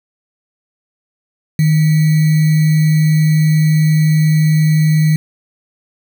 sine tone with sample-and-hold, 155.7 Hz, D#3, 2 cents sharp, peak -8 dBFS, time 1.59-5.16 s, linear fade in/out 2 ms, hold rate 2100 Hz, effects none

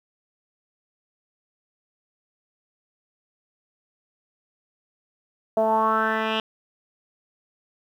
10% pulse tone with low-pass filter sweep, 220 Hz, A3, in tune, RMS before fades -22 dBFS, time 5.57-6.4 s, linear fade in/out 2 ms, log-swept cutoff 650 to 3000 Hz, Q 5, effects 9-bit

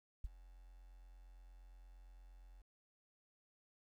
sine tone with ADSR envelope, 44.32 Hz, F1, 26 cents sharp, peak -35 dBFS, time 0.24-2.62 s, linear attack 6 ms, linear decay 24 ms, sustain -21 dB, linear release 11 ms, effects 12-bit

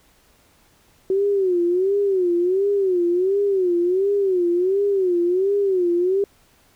sine tone with vibrato, 374.1 Hz, F#4, 19 cents sharp, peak -16 dBFS, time 1.1-6.24 s, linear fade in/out 2 ms, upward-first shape sine, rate 1.4 Hz, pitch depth 140 cents each way, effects pink hiss -57 dBFS RMS until 6.75 s

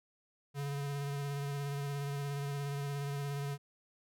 square tone with vibrato, 141.6 Hz, C#3, 37 cents sharp, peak -36 dBFS, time 0.54-3.58 s, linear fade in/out 50 ms, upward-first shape sine, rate 17 Hz, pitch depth 21 cents each way, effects none

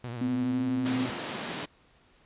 sawtooth tone with vibrato, 120.1 Hz, B2, 48 cents flat, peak -31 dBFS, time 0.04-1.1 s, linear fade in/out 0 ms, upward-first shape triangle, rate 12 Hz, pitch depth 91 cents each way
sine tone with pitch glide, 252.5 to 258 Hz, B3 to C4, +39 to -24 cents, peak -26 dBFS, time 0.21-1.06 s, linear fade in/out 5 ms, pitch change +37 cents, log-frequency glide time 0.44-0.62 s
pink high-pass noise, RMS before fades -35 dBFS, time 0.85-1.66 s, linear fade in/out 10 ms, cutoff 150 Hz, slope 24 dB/octave
effects pink hiss -62 dBFS RMS until 2.25 s + resampled to 8000 Hz

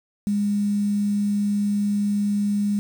sine tone with quantisation, 204.6 Hz, G#3, 26 cents flat, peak -19 dBFS, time 0.27-2.79 s, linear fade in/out 0 ms, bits 7, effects none

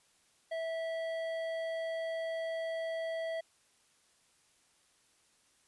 sine tone with hard clipping, 654 Hz, E5, 14 cents flat, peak -36 dBFS, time 0.51-3.41 s, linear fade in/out 10 ms, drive 10 dB, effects white hiss -69 dBFS RMS until 5.67 s + resampled to 24000 Hz

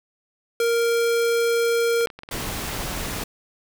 square tone, 466.2 Hz, A#4, in tune, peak -19 dBFS, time 0.6-2.06 s, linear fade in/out 2 ms
clicks, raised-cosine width 0.3 ms, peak -22 dBFS, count 12, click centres 2.01 / 2.072 / 2.102 / 2.19 / 2.234 / 2.289 / 2.425 / 2.691 / 2.732 / 2.833 / 2.878 / 2.933 s
pink noise, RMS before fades -29 dBFS, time 2.31-3.24 s, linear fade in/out 5 ms
effects none

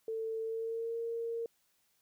sine tone with pitch glide, 446.4 to 461.9 Hz, A4 to A#4, +25 to -16 cents, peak -34 dBFS, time 0.08-1.46 s, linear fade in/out 2 ms, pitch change +59 cents, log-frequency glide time 0.42-0.98 s, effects white hiss -74 dBFS RMS until 2.01 s

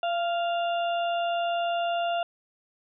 harmonic tone with a mistuned harmonic, 698.5 Hz, F5, in tune, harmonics 1 / 2 / 4 / 5, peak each -25 / -36 / -36 / -42 dBFS, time 0.03-2.23 s, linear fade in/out 2 ms, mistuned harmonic 1, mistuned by -29 cents, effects none

